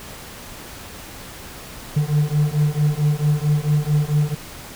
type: beating tone pair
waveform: triangle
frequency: 146.83 / 151.33 Hz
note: D3 / D#3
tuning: 0 / -48 cents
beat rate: 4.5 Hz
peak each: -17 dBFS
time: 1.96-4.35 s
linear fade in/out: 10 ms
effects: pink hiss -37 dBFS RMS until 4.75 s